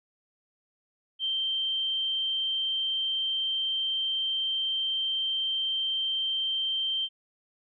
sine tone, 3136 Hz, G7, in tune, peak -26 dBFS, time 1.19-7.09 s, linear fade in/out 50 ms, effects none

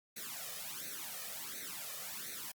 white noise with flanger, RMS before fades -44 dBFS, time 0.16-2.52 s, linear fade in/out 10 ms, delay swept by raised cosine 0.48 to 1.68 ms, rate 1.4 Hz, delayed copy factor +0.9, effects high-pass 150 Hz 12 dB/octave + Opus 48 kbps

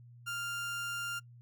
30% pulse tone, 1396.9 Hz, F6, in tune, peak -33 dBFS, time 0.26-1.2 s, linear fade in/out 20 ms, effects noise-tail reverb RT60 0.1 s tail -25 dB re dry + added 120 Hz sine -52 dBFS peak until 1.41 s

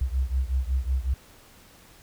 sine beating tone pair, 63.1 / 68.5 Hz, B1 / C#2, +38 / -20 cents, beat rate 5.4 Hz, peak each -25 / -27 dBFS, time 0.01-1.14 s, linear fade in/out 5 ms, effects pink hiss -53 dBFS RMS until 2.02 s

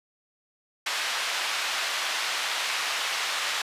white band-pass noise, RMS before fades -29 dBFS, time 0.86-3.62 s, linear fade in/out 5 ms, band 870 to 3700 Hz, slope 12 dB/octave, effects resampled to 32000 Hz

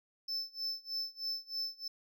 triangle tone with tremolo, 5274 Hz, E8, in tune, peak -32 dBFS, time 0.28-1.88 s, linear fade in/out 5 ms, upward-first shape sine, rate 3.2 Hz, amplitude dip 95%, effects none

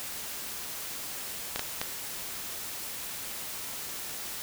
clicks, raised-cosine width 0.2 ms, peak -12 dBFS, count 3, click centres 1.56 / 1.594 / 1.815 s, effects white hiss -38 dBFS RMS until 4.42 s

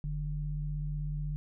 sine tone pair together, 44.6 / 150 Hz, F1 / D3, +37 / +37 cents, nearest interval octave + major sixth, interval 2100 cents, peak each -35 / -34 dBFS, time 0.04-1.36 s, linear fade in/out 0 ms, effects none

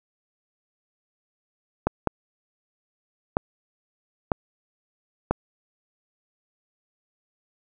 clicks, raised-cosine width 1 ms, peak -6 dBFS, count 5, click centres 1.87 / 2.073 / 3.369 / 4.318 / 5.31 s, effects none

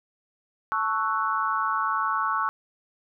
sine chord, F# minor seventh, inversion first, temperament equal, 880 / 1108.7 / 1318.5 / 1480 Hz, A5 / C#6 / E6 / F#6, 0 / 0 / 0 / 0 cents, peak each -31 / -26 / -28 / -31 dBFS, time 0.72-2.49 s, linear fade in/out 0 ms, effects none

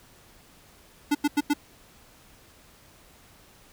square tone bursts, 292 Hz, D4, 10 cents flat, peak -20 dBFS, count 4, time 1.11-1.537 s, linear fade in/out 10 ms, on 40 ms, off 89 ms, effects pink hiss -55 dBFS RMS until 3.72 s

